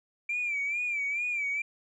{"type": "tone with vibrato", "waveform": "sine", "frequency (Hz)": 2349, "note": "D7", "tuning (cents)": 0, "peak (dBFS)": -27, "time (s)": [0.29, 1.62], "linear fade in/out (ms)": 5, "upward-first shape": "sine", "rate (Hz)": 2.3, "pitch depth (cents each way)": 84, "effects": ["tanh soft clip ceiling -24 dBFS"]}